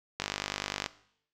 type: click train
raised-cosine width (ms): 0.2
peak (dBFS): -13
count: 34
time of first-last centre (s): 0.2-0.861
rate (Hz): 49.9
effects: noise-tail reverb RT60 0.7 s tail -18 dB re dry